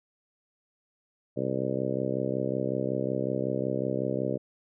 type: harmonic tone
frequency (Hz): 65.41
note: C2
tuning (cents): 0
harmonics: 2 / 3 / 4 / 5 / 6 / 7 / 8 / 9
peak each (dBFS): -35 / -35 / -35 / -35 / -35 / -35 / -35 / -35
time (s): 1.36-4.38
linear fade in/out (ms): 20
effects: none